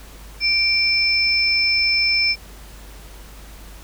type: tone pair together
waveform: sine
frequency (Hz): 2349 / 5273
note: D7 / E8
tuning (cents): 0 / 0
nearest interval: octave + major second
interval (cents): 1400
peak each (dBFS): -18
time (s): 0.4-2.36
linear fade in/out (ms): 50
effects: added 50 Hz sine -39 dBFS peak until 3.83 s + pink hiss -44 dBFS RMS until 3.83 s